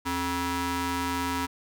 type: ring-modulated tone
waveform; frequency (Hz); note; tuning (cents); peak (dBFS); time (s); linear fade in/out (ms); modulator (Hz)
sawtooth; 349.2; F4; 0; -20; 0.05-1.47; 20; 617
effects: none